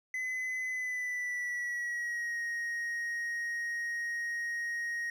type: tone with pitch glide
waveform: triangle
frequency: 2023 to 1876.7 Hz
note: B6 to A#6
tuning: +41 to +11 cents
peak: -31 dBFS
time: 0.14-5.1 s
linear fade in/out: 2 ms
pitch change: -130 cents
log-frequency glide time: 0.68-2.4 s
effects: 12-bit